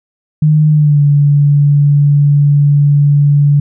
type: tone with pitch glide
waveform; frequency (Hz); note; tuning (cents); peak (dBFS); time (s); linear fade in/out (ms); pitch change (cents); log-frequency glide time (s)
sine; 152.9 to 144.32; D#3 to D3; -30 to -30; -5; 0.42-3.6; 5; -100; 0.7-1.02
effects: none